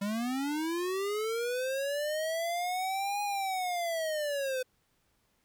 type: linear two-way sweep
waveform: square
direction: up then down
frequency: 196 to 826 to 504 Hz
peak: -31 dBFS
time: 0.01-4.63 s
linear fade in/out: 10 ms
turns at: 3.22 s
effects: pink hiss -73 dBFS RMS until 5.44 s